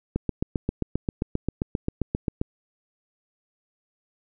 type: click train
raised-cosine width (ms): 3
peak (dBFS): -11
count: 18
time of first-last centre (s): 0.16-2.415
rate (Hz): 7.54
effects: none